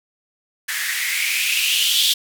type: noise with band-pass filter sweep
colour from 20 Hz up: violet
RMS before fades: -20 dBFS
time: 0.68-2.14 s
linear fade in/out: 10 ms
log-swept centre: 1700 to 3500 Hz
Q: 5.8
effects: none